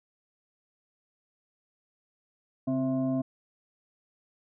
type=tone with frequency modulation; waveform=sine; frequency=261.6 Hz; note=C4; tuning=in tune; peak=-25 dBFS; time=2.67-3.22 s; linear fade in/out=10 ms; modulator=397 Hz; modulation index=0.76; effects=none